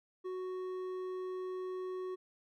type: tone with hard clipping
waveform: triangle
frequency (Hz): 370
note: F#4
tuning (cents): 0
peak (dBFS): -39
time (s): 0.24-2.16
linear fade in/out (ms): 20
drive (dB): 10
effects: none